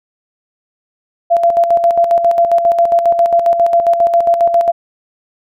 sine tone with tremolo, 683 Hz, F5, 39 cents flat, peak -6 dBFS, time 1.3-4.72 s, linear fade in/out 20 ms, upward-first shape square, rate 7.4 Hz, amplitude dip 55%, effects none

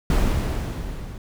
brown noise with level ramp, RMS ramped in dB -17 to -36 dBFS, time 0.1-1.18 s, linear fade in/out 2 ms, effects none

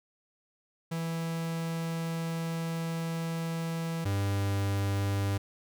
45% pulse tone pair in turn, 164.81 / 99.4 Hz, E3 / G2, 0 / +25 cents, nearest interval major sixth, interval 875 cents, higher first, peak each -31 / -27 dBFS, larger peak second, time 0.91-4.05 / 4.05-5.38 s, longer first, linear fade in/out 10 ms, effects none

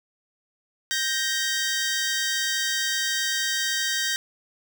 15% pulse tone pair together, 1573 / 1870.6 Hz, G6 / A#6, +6 / +6 cents, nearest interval minor third, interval 300 cents, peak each -20 dBFS, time 0.91-4.16 s, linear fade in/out 0 ms, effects none

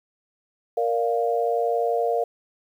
sine chord, Bb major, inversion none, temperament equal, 466.2 / 587.3 / 698.5 Hz, Bb4 / D5 / F5, 0 / 0 / 0 cents, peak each -23 / -28 / -24 dBFS, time 0.77-2.24 s, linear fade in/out 5 ms, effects 9-bit

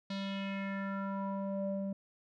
square tone with low-pass filter sweep, 196 Hz, G3, in tune, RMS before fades -37 dBFS, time 0.1-1.93 s, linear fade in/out 5 ms, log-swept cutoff 4200 to 430 Hz, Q 3.4, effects none

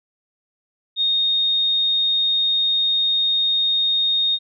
sine tone, 3700 Hz, A#7, 14 cents flat, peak -16 dBFS, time 0.96-4.39 s, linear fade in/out 50 ms, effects none

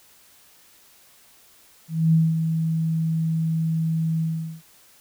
sine tone with ADSR envelope, 161.7 Hz, E3, 33 cents flat, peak -13 dBFS, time 1.88-4.62 s, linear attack 250 ms, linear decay 210 ms, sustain -7 dB, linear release 410 ms, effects white hiss -54 dBFS RMS until 5 s

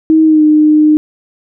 sine tone with pitch glide, 316.9 to 304.9 Hz, D#4 to D#4, +32 to -35 cents, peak -4 dBFS, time 0.1-0.97 s, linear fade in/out 0 ms, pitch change -67 cents, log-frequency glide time 0.24-0.43 s, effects none

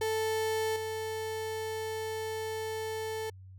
35% pulse tone with level steps, 440 Hz, A4, in tune, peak -27 / -32 dBFS, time 0.01-3.3 s, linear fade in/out 5 ms, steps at 0.76 s, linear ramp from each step 2 ms, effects added 94 Hz sine -47 dBFS peak until 3.58 s

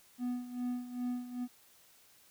triangle tone with tremolo, 246.6 Hz, B3, 2 cents flat, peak -30 dBFS, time 0.18-1.48 s, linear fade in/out 50 ms, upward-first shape sine, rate 2.5 Hz, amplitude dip 75%, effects white hiss -63 dBFS RMS until 2.3 s

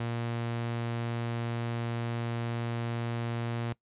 sawtooth tone, 117.3 Hz, A#2, 11 cents sharp, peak -27 dBFS, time 0-3.73 s, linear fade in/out 5 ms, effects noise-tail reverb RT60 0.1 s tail -21 dB re dry + resampled to 8000 Hz

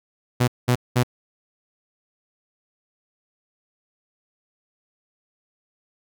sawtooth tone bursts, 123.47 Hz, B2, in tune, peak -12 dBFS, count 3, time 0.4-1.034 s, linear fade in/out 10 ms, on 78 ms, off 200 ms, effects none

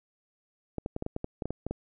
clicks, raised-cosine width 2 ms, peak -19 dBFS, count 12, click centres 0.783 / 0.861 / 0.964 / 1.024 / 1.064 / 1.164 / 1.244 / 1.422 / 1.456 / 1.506 / 1.666 / 1.71 s, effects none

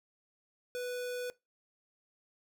square tone, 493.9 Hz, B4, in tune, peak -36 dBFS, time 0.75-1.3 s, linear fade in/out 0 ms, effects noise-tail reverb RT60 0.2 s tail -20 dB re dry

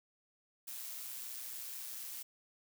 blue noise with amplitude modulation, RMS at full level -43 dBFS, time 0.67-2.23 s, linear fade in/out 10 ms, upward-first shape sine, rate 124 Hz, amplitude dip 40%, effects none

